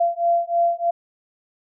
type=beating tone pair; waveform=sine; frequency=684 / 687.2 Hz; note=F5 / F5; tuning=-36 / -28 cents; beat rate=3.2 Hz; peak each=-20 / -20 dBFS; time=0-0.91 s; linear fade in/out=10 ms; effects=none